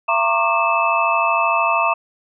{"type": "tone cluster", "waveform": "sine", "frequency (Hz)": [675, 925, 1094, 1187, 2620], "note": ["E5", "A#5", "C#6", "D6", "E7"], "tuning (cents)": [41, -14, -23, 18, -11], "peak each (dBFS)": -21, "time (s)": [0.08, 1.94], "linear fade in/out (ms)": 10, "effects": []}